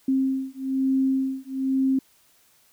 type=beating tone pair; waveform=sine; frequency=265.3 / 266.4 Hz; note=C4 / C4; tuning=+24 / +31 cents; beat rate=1.1 Hz; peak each=-24 dBFS; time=0.08-1.99 s; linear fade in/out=5 ms; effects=white hiss -60 dBFS RMS until 2.72 s